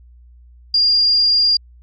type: tone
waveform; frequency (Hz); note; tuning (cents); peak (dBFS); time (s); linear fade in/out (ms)
sine; 4808; D8; +40; -11; 0.74-1.57; 5
effects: added 60 Hz sine -42 dBFS peak until 1.82 s + AAC 64 kbps